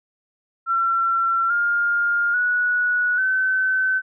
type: tone with pitch steps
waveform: sine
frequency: 1356 / 1410.3 / 1466.8 / 1525.6 Hz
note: E6 / F6 / F#6 / G6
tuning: +49 / +17 / -15 / -47 cents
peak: -17 dBFS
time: 0.66-4.02 s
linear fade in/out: 50 ms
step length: 840 ms
effects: none